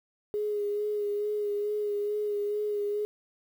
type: tone with vibrato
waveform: sine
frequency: 415.3 Hz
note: G#4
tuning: in tune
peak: -27 dBFS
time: 0.34-3.05 s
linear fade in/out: 0 ms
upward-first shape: sine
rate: 2.3 Hz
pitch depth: 23 cents each way
effects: 9-bit